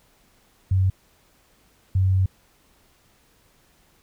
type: tone bursts at uneven times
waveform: sine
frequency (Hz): 94.4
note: F#2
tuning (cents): +35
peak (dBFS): -16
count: 2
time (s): 0.71-0.9 / 1.95-2.26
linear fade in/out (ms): 5
effects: pink hiss -60 dBFS RMS until 4.02 s